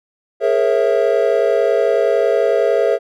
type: chord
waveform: triangle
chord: A# half-diminished seventh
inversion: third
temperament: equal with one note detuned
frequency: 415.3 / 466.2 / 542.6 / 659.3 Hz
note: G#4 / A#4 / C#5 / E5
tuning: 0 / 0 / -37 / 0 cents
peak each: -16 dBFS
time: 0.4-2.99 s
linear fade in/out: 50 ms
effects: none